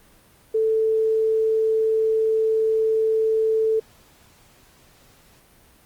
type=tone; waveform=sine; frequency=441.4 Hz; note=A4; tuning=5 cents sharp; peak=-17 dBFS; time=0.54-3.8 s; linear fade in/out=10 ms; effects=pink hiss -54 dBFS RMS until 5.85 s + Opus 32 kbps